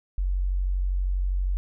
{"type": "tone", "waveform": "sine", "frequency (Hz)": 46.25, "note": "F#1", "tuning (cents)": 0, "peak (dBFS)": -22, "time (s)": [0.18, 1.57], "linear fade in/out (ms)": 0, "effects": []}